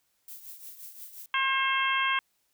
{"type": "noise with tremolo", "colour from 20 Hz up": "violet", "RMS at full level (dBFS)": -42, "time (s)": [0.28, 1.26], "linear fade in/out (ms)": 2, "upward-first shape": "triangle", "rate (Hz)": 5.7, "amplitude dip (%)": 70}
{"type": "harmonic tone", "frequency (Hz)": 535, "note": "C5", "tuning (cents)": 38, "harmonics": [2, 3, 4, 5, 6], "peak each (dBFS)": [-28, -30, -31, -32, -33], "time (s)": [1.34, 2.19], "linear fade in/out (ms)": 2}
{"effects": ["white hiss -73 dBFS RMS until 2.53 s"]}